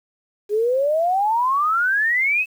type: exponential sweep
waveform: sine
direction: up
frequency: 404.9 to 2637 Hz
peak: -16 dBFS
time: 0.49-2.46 s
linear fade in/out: 50 ms
effects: 8-bit